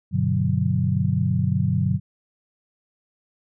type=chord; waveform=sine; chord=G major seventh; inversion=none; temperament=equal; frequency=98 / 123.47 / 146.83 / 185 Hz; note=G2 / B2 / D3 / F#3; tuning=0 / 0 / 0 / 0 cents; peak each=-24 dBFS; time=0.11-2 s; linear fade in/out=50 ms; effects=none